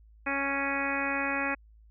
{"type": "harmonic tone", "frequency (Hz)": 277.2, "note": "C#4", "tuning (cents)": 0, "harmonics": [1, 2, 3, 4, 5, 6, 7, 8, 9], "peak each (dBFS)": [-35, -37, -37, -38, -37, -35, -36, -38, -35], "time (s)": [0.26, 1.55], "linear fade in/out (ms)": 10, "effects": ["added 54 Hz sine -53 dBFS peak until 1.9 s"]}